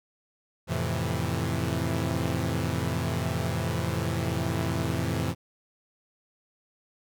sawtooth chord, F major seventh, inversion none, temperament equal, 87.31 / 110 / 130.81 / 164.81 Hz, F2 / A2 / C3 / E3, 0 / 0 / 0 / 0 cents, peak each -28 dBFS, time 0.67-5.35 s, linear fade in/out 50 ms, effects none

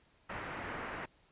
white low-pass noise, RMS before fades -42 dBFS, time 0.29-1.06 s, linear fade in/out 10 ms, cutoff 2000 Hz, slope 24 dB/octave, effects pink hiss -68 dBFS RMS until 1.31 s + resampled to 8000 Hz

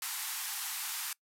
white band-pass noise, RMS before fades -38 dBFS, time 0.02-1.13 s, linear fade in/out 2 ms, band 770 to 15000 Hz, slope 96 dB/octave, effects noise-tail reverb RT60 0.1 s tail -23 dB re dry

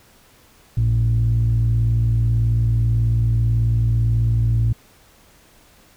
sine tone pair together, 54.62 / 112.9 Hz, A1 / A2, -12 / +45 cents, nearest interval octave + minor second, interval 1257 cents, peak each -19 / -14 dBFS, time 0.77-4.73 s, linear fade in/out 5 ms, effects tanh soft clip ceiling -11 dBFS + pink hiss -52 dBFS RMS until 5.96 s

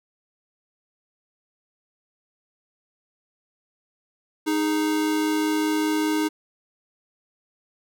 square tone pair together, 310 / 415 Hz, D#4 / G#4, -6 / -1 cents, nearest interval perfect fourth, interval 505 cents, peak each -22 / -30 dBFS, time 4.46-6.29 s, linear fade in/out 20 ms, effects none

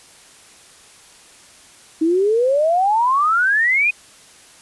sine exponential sweep, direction up, 311.1 to 2522 Hz, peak -13 dBFS, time 2.01-3.91 s, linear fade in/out 10 ms, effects white hiss -46 dBFS RMS until 4.61 s + resampled to 24000 Hz

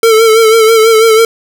square tone with vibrato, 446.1 Hz, A4, 24 cents sharp, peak -4 dBFS, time 0.03-1.25 s, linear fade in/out 2 ms, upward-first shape sine, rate 6.1 Hz, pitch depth 47 cents each way, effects none

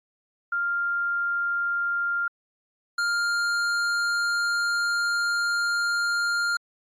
sine / square tone pair in turn, 1396.9 / 1402.2 Hz, F6 / F6, 0 / +7 cents, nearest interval unison, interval 7 cents, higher second, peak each -23 dBFS, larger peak neither, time 0.52-2.28 / 2.98-6.57 s, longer second, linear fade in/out 5 ms, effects low-pass 7000 Hz 12 dB/octave + AAC 64 kbps

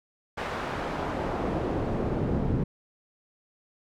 brown noise with band-pass filter sweep, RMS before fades -29 dBFS, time 0.37-2.64 s, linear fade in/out 10 ms, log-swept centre 1500 to 230 Hz, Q 0.72, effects none

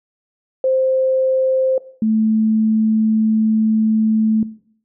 sine tone pair in turn, 523.3 / 218.9 Hz, C5 / A3, 0 / -9 cents, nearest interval octave + minor third, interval 1509 cents, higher first, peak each -13 dBFS, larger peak neither, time 0.64-1.78 / 2.02-4.43 s, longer second, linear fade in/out 2 ms, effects noise-tail reverb RT60 0.6 s tail -18 dB re dry

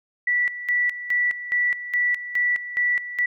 sine tone with tremolo, 1958 Hz, B6, 15 cents flat, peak -18 dBFS, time 0.27-3.26 s, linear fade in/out 5 ms, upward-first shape square, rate 2.4 Hz, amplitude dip 75%, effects none

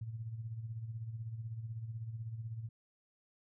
sine tone with tremolo, 113 Hz, A2, 47 cents sharp, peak -37 dBFS, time 0.01-2.69 s, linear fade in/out 5 ms, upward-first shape sine, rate 16 Hz, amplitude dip 60%, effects none

